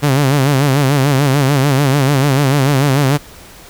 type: tone with vibrato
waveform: sawtooth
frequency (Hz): 138.59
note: C#3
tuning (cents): 0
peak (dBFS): -6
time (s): 0.02-3.18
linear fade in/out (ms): 20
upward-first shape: sine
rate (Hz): 6.8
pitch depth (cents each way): 110
effects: pink hiss -38 dBFS RMS until 3.69 s